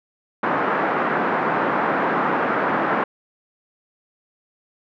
white band-pass noise, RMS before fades -21 dBFS, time 0.43-3.04 s, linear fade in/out 5 ms, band 170 to 1500 Hz, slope 24 dB/octave, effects none

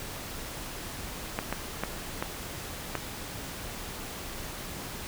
clicks, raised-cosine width 0.5 ms, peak -14 dBFS, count 5, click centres 1.389 / 1.526 / 1.836 / 2.225 / 2.953 s, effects pink hiss -39 dBFS RMS until 5.07 s

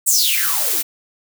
blue noise with high-pass filter sweep, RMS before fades -17 dBFS, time 0.06-0.83 s, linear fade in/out 20 ms, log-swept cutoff 8800 to 250 Hz, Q 9.3, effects none

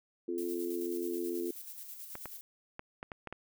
harmonic tone, 86.6 Hz, F2, 14 cents flat, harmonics 3 / 4 / 5, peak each -41 / -34 / -41 dBFS, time 0.28-1.51 s, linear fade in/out 5 ms
violet noise with tremolo, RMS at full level -45 dBFS, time 0.38-2.41 s, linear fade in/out 0 ms, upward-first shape square, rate 9.3 Hz, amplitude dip 40%
clicks, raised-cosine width 0.5 ms, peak -26 dBFS, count 7, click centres 2.154 / 2.257 / 2.794 / 3.029 / 3.118 / 3.273 / 3.326 s
effects none

